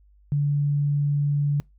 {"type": "tone", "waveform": "sine", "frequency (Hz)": 144.4, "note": "D3", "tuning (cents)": -29, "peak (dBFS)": -19, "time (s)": [0.32, 1.6], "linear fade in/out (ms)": 0, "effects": ["noise-tail reverb RT60 0.2 s tail -26 dB re dry", "added 50 Hz sine -53 dBFS peak until 1.78 s"]}